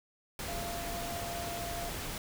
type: tone in noise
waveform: sine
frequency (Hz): 689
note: F5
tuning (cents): -24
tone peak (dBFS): -39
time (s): 0.48-1.89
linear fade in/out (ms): 2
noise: pink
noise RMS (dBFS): -39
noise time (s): 0.39-2.18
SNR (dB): -3
effects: none